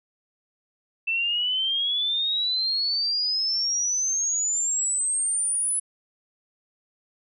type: exponential sweep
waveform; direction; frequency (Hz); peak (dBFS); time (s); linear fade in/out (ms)
sine; up; 2654 to 10180; -22; 1.07-5.8; 10
effects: none